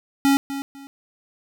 square tone with echo, 276.4 Hz, C#4, 5 cents flat, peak -15 dBFS, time 0.25-0.37 s, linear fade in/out 0 ms, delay 250 ms, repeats 2, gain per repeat -12 dB, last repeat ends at 0.87 s, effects none

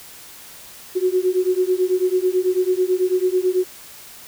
sine beating tone pair, 363.4 / 372.5 Hz, F#4 / F#4, -31 / +12 cents, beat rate 9.1 Hz, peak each -19 dBFS, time 0.95-3.65 s, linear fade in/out 20 ms, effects white hiss -41 dBFS RMS until 4.27 s

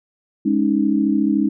sine chord, Ab suspended fourth, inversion none, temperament equal, 207.7 / 277.2 / 311.1 Hz, Ab3 / Db4 / Eb4, 0 / 0 / 0 cents, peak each -19 dBFS, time 0.45-1.49 s, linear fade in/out 10 ms, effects none

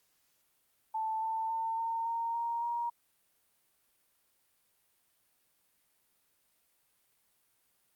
sine tone with pitch steps, 881 / 891.2 / 901.6 / 912.1 / 922.7 / 933.4 / 944.2 Hz, A5 / A5 / A5 / A#5 / A#5 / A#5 / A#5, +2 / +22 / +42 / -38 / -18 / +2 / +22 cents, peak -31 dBFS, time 0.94-2.9 s, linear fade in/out 10 ms, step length 280 ms, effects white hiss -73 dBFS RMS until 7.95 s + Opus 48 kbps

